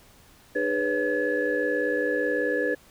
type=tone cluster; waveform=sine; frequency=302.4 / 410.6 / 495.7 / 554 / 1704 Hz; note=D#4 / G#4 / B4 / C#5 / G#6; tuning=-49 / -20 / +6 / -1 / +44 cents; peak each=-30 / -30 / -26 / -32 / -28 dBFS; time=0.55-2.75 s; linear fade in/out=10 ms; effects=tanh soft clip ceiling -13 dBFS + pink hiss -55 dBFS RMS until 2.9 s